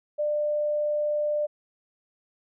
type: tone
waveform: sine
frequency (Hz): 596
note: D5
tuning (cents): +25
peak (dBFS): -23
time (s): 0.18-1.47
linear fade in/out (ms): 20
effects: none